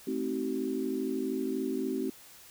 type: chord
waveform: sine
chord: A diminished seventh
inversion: none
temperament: just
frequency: 220 / 264 / 316.8 / 380.2 Hz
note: A3 / C4 / Eb4 / Gb4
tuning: 0 / +16 / +31 / +47 cents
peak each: -38 / -33 / -37 / -34 dBFS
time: 0.07-2.1 s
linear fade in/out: 5 ms
effects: white hiss -53 dBFS RMS until 2.5 s